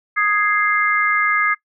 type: chord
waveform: sine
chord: Ab major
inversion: second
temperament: equal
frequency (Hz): 1244.5 / 1661.2 / 2093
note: Eb6 / Ab6 / C7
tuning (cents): 0 / 0 / 0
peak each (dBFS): -19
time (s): 0.16-1.55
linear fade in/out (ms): 20
effects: noise-tail reverb RT60 0.1 s tail -20 dB re dry